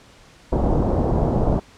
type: low-pass noise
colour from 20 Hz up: pink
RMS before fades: -19 dBFS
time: 0.52-1.6 s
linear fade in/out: 10 ms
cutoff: 790 Hz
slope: 24 dB/octave
effects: pink hiss -49 dBFS RMS until 1.77 s + low-pass 7000 Hz 12 dB/octave